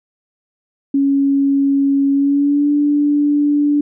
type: tone with pitch glide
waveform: sine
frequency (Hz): 277.3 to 291.6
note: C#4 to D4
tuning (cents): +1 to -12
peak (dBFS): -11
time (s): 0.94-3.81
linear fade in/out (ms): 5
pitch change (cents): +87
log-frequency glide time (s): 2.12-2.71
effects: none